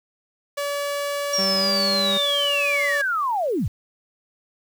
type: tone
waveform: sawtooth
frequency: 572 Hz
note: D5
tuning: 46 cents flat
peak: -20 dBFS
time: 0.57-3.02 s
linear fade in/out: 10 ms
type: linear sweep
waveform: sine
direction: down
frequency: 5670 to 62 Hz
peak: -20 dBFS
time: 1.33-3.68 s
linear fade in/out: 5 ms
type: tone with pitch glide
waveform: 35% pulse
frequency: 193.7 to 199.95 Hz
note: G3 to G3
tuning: -20 to +35 cents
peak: -25 dBFS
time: 1.38-2.18 s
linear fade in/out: 10 ms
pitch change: +55 cents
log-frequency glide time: 1.6-1.68 s
effects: 8-bit